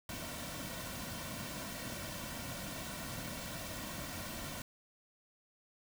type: noise with comb filter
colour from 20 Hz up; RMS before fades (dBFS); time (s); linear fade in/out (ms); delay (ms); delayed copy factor
pink; -43; 0.09-4.62; 2; 2.4; -0.65
effects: none